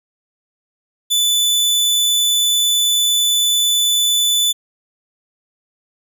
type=tone; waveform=sawtooth; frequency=3491 Hz; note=A7; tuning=14 cents flat; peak=-10 dBFS; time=1.1-4.53 s; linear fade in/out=20 ms; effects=none